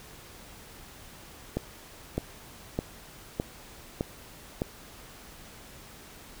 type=click train; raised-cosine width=2 ms; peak=-14 dBFS; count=6; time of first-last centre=1.57-4.619 s; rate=1.64 Hz; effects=pink hiss -49 dBFS RMS until 6.4 s